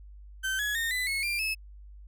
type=tone with pitch steps; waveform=35% pulse; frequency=1544 / 1683.7 / 1836.1 / 2002 / 2184 / 2381 / 2597 Hz; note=G6 / G#6 / A#6 / B6 / C#7 / D7 / E7; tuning=-27 / +23 / -27 / +23 / -26 / +23 / -26 cents; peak=-26 dBFS; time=0.43-1.55 s; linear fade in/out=20 ms; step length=160 ms; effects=added 50 Hz sine -45 dBFS peak until 2.07 s